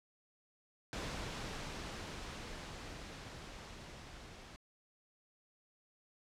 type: noise with level ramp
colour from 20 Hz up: pink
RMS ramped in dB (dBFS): -41 to -53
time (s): 0.93-4.56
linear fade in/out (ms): 0
effects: low-pass 6000 Hz 12 dB/octave